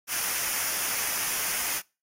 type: noise with comb filter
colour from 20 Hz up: white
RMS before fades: -29 dBFS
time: 0.07-1.82 s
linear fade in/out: 50 ms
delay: 0.25 ms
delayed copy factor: -0.55
effects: noise-tail reverb RT60 0.3 s tail -25 dB re dry + AAC 48 kbps